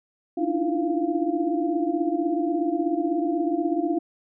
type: tone cluster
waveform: sine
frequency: 286.6 / 301.8 / 329.8 / 346.2 / 694 Hz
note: D4 / D4 / E4 / F4 / F5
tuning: -42 / +47 / +1 / -15 / -11 cents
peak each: -32 / -27 / -26 / -28 / -30 dBFS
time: 0.37-3.99 s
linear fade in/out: 10 ms
effects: none